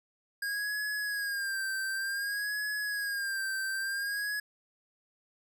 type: tone with vibrato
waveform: square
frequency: 1623 Hz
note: G#6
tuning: 40 cents flat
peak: -32 dBFS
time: 0.42-4.4 s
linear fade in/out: 5 ms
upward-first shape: sine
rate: 0.55 Hz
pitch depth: 70 cents each way
effects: none